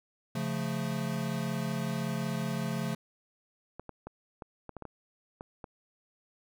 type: chord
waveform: square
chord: Db augmented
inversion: none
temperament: equal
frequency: 138.59 / 174.61 / 220 Hz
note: Db3 / F3 / A3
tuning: 0 / 0 / 0 cents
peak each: -36 dBFS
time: 0.35-2.95 s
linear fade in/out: 5 ms
type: clicks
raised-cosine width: 1 ms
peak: -27 dBFS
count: 10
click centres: 3.796 / 3.893 / 4.07 / 4.422 / 4.693 / 4.767 / 4.823 / 4.853 / 5.409 / 5.642 s
effects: none